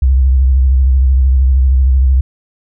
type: tone with vibrato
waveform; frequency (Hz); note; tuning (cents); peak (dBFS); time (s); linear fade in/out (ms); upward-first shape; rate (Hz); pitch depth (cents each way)
sine; 65.41; C2; 0; -6; 0.02-2.21; 5; sine; 13; 77
effects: none